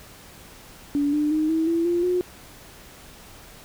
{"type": "tone with pitch steps", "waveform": "sine", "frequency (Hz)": [287.4, 298.4, 309.8, 321.7, 334, 346.7, 360], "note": ["D4", "D4", "D#4", "E4", "E4", "F4", "F#4"], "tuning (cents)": [-37, 28, -7, -42, 23, -13, -47], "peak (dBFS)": -19, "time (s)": [0.95, 2.21], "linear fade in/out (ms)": 0, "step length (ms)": 180, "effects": ["pink hiss -46 dBFS RMS until 3.64 s"]}